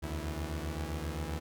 sawtooth tone cluster, 74.1 / 81.7 / 163.5 Hz, D2 / E2 / E3, +16 / -15 / -14 cents, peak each -33 / -36 / -36 dBFS, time 0.02-1.4 s, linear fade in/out 20 ms, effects none

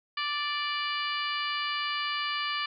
harmonic tone with a mistuned harmonic, 586 Hz, D5, 4 cents flat, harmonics 2 / 3 / 4 / 5 / 6 / 7 / 8, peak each -33 / -36 / -36 / -35 / -42 / -42 / -40 dBFS, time 0.17-2.66 s, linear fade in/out 5 ms, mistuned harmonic 7, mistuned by +29 cents, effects none

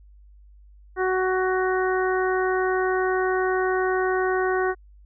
harmonic tone, 372.5 Hz, F#4, 12 cents sharp, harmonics 1 / 2 / 3 / 4 / 5, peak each -22 / -28 / -30 / -29 / -32 dBFS, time 0.96-4.75 s, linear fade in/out 50 ms, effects added 50 Hz sine -47 dBFS peak until 5.05 s

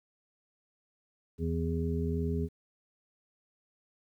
harmonic tone, 82.41 Hz, E2, in tune, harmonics 1 / 2 / 3 / 5, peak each -32 / -34 / -36 / -36 dBFS, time 1.38-2.49 s, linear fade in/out 50 ms, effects 11-bit

